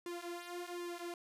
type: tone with flanger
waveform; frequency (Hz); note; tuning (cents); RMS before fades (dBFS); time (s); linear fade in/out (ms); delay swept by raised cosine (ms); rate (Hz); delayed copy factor
sawtooth; 349.2; F4; 0; -44; 0.06-1.14; 2; 1.3 to 5.6; 1.3; -0.9
effects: resampled to 32000 Hz